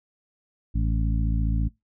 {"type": "harmonic tone with a mistuned harmonic", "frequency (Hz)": 54.8, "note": "A1", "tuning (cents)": -6, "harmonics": [1, 2, 3, 4, 5], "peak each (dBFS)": [-22, -28, -32, -34, -36], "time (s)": [0.74, 1.69], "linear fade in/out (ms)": 20, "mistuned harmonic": 5, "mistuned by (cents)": 43, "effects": ["noise-tail reverb RT60 0.2 s tail -24 dB re dry"]}